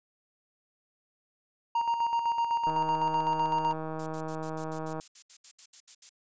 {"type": "tone with tremolo", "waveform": "triangle", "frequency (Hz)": 932.3, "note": "A#5", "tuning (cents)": 0, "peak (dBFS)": -22, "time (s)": [1.75, 3.73], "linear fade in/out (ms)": 5, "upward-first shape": "square", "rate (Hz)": 7.9, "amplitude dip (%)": 50}
{"type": "click train", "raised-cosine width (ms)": 1, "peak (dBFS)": -23, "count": 369, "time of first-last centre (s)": [2.67, 4.999], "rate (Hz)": 158}
{"type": "noise bursts", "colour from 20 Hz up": "violet", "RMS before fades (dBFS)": -41, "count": 15, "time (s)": [3.99, 6.094], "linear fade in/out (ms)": 5, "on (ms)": 74, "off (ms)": 71}
{"effects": ["resampled to 16000 Hz"]}